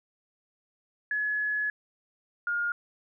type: tone pair in turn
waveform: sine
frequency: 1698 / 1419.2 Hz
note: G#6 / F6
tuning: +38 / +27 cents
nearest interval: minor third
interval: 311 cents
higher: first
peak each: -26 dBFS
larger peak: neither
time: 1.11-1.7 / 2.47-2.72 s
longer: first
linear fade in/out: 2 ms
effects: none